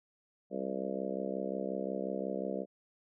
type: harmonic tone with a mistuned harmonic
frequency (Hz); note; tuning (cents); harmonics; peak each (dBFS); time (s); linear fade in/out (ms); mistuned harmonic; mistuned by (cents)
65.6; C2; +5; 3 / 4 / 5 / 6 / 7 / 8 / 9 / 10; -40 / -43 / -43 / -43 / -41 / -41 / -41 / -47; 0.5-2.66; 50; 10; +31
effects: none